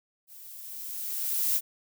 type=noise with level ramp; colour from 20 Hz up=violet; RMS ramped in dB=-49 to -24 dBFS; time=0.27-1.61 s; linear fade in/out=50 ms; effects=none